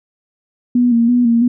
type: tone with vibrato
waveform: sine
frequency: 238.5 Hz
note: A#3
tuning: 40 cents sharp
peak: -9 dBFS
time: 0.75-1.48 s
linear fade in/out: 5 ms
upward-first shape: square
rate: 3 Hz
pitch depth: 43 cents each way
effects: none